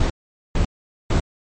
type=noise bursts; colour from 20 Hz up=brown; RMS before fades=-17 dBFS; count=3; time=0-1.2 s; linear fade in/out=5 ms; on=100 ms; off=450 ms; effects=MP3 32 kbps